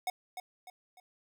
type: tone with echo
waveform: square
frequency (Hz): 734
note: F#5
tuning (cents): -14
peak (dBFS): -31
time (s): 0.07-0.1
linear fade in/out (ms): 2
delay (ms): 300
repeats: 3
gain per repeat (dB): -8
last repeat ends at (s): 1
effects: none